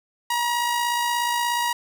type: tone with amplitude modulation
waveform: sawtooth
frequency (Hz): 955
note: A#5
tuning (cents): +42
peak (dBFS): -16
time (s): 0.3-1.73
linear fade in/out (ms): 5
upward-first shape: sine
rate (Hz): 56.8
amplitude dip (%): 35
effects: none